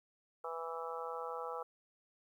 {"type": "harmonic tone", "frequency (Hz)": 164.81, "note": "E3", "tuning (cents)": 0, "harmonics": [3, 4, 5, 6, 7, 8], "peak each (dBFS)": [-43, -50, -46, -49, -47, -46], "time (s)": [0.44, 1.63], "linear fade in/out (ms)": 5, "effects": ["12-bit"]}